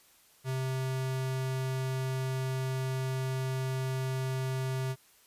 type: tone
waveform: square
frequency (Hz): 131.1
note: C3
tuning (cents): +4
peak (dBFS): -31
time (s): 0.44-4.96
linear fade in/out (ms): 50
effects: white hiss -62 dBFS RMS until 5.26 s + resampled to 32000 Hz